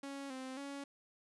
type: tone with pitch steps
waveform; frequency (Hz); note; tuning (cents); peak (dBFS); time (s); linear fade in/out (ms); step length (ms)
sawtooth; 277.2 / 260.7 / 279.9; C#4 / C4 / C#4; 0 / -6 / +17; -39; 0.03-0.84; 5; 270
effects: resampled to 24000 Hz